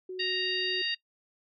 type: tone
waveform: sine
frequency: 370 Hz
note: F#4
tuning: in tune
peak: -35 dBFS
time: 0.09-0.82 s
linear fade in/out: 5 ms
type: harmonic tone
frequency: 932.3 Hz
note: A#5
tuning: in tune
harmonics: 2 / 3 / 4 / 5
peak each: -35 / -32 / -34 / -34 dBFS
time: 0.19-0.95 s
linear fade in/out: 10 ms
effects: noise-tail reverb RT60 0.1 s tail -21 dB re dry